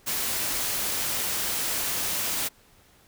white noise, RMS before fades -28 dBFS, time 0.06-2.49 s, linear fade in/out 20 ms, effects pink hiss -58 dBFS RMS until 3.07 s

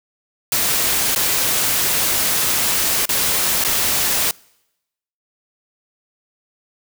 white noise with dropouts, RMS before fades -18 dBFS, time 0.52-4.31 s, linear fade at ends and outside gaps 1 ms, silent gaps 1.149-1.16 / 3.055-3.091 / 3.639-3.648 s, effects noise-tail reverb RT60 0.9 s tail -26 dB re dry

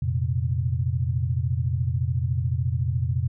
sine chord, F suspended fourth, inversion none, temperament equal with one note detuned, 87.31 / 116.88 / 130.81 Hz, F2 / Bb2 / C3, 0 / +5 / 0 cents, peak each -26 dBFS, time 0.02-3.28 s, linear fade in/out 5 ms, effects none

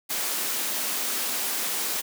white high-pass noise, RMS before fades -28 dBFS, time 0.09-2.02 s, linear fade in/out 20 ms, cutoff 190 Hz, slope 48 dB/octave, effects none

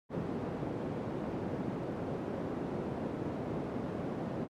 white band-pass noise, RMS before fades -37 dBFS, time 0.09-4.48 s, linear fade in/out 50 ms, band 120 to 390 Hz, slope 12 dB/octave, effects MP3 64 kbps

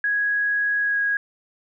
sine tone with pitch glide, 1661.2 to 1649.7 Hz, G#6 to G#6, 0 to -12 cents, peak -19 dBFS, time 0.04-1.17 s, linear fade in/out 2 ms, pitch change -12 cents, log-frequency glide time 0.8-0.99 s, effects none

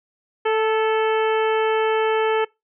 harmonic tone with a mistuned harmonic, 440 Hz, A4, in tune, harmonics 1 / 2 / 3 / 4 / 5 / 6 / 7, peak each -18 / -24 / -28 / -30 / -32 / -34 / -35 dBFS, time 0.45-2.45 s, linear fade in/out 10 ms, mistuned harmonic 4, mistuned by -28 cents, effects noise-tail reverb RT60 0.2 s tail -23 dB re dry

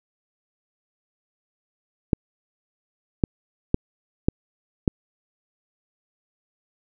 clicks, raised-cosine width 3 ms, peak -4 dBFS, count 5, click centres 2.132 / 3.238 / 3.744 / 4.285 / 4.878 s, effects none

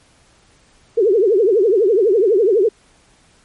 sine tone with vibrato, 415.3 Hz, G#4, in tune, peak -10 dBFS, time 0.97-2.69 s, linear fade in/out 10 ms, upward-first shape triangle, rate 12 Hz, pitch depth 280 cents each way, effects pink hiss -53 dBFS RMS until 3.44 s + MP3 48 kbps

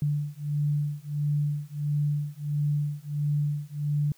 sine beating tone pair, 146.1 / 147.6 Hz, D3 / D3, -9 / +9 cents, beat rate 1.5 Hz, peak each -28 dBFS, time 0.02-4.12 s, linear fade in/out 2 ms, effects white hiss -61 dBFS RMS until 4.17 s

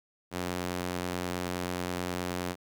sawtooth tone with high-pass filter, 89.4 Hz, F2, 41 cents sharp, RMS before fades -34 dBFS, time 0.31-2.56 s, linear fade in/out 50 ms, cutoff 200 Hz, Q 0.65, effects none

